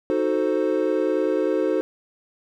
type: chord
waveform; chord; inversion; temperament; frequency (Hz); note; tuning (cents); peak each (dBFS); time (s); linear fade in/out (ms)
triangle; D# diminished seventh; none; equal; 311.1 / 370 / 440 / 523.3; D#4 / F#4 / A4 / C5; 0 / 0 / 0 / 0; -23; 0.1-1.81; 0
effects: none